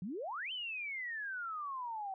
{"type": "exponential two-way sweep", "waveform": "sine", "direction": "up then down", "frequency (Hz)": [164.81, 3116, 752], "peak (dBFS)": -38, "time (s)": [0.02, 2.14], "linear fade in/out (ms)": 2, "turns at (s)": 0.52, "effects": []}